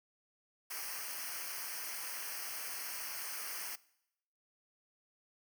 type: noise with comb filter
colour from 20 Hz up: white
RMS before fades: -42 dBFS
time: 0.7-3.76 s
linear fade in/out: 10 ms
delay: 0.27 ms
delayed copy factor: -1
effects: noise-tail reverb RT60 0.8 s tail -21 dB re dry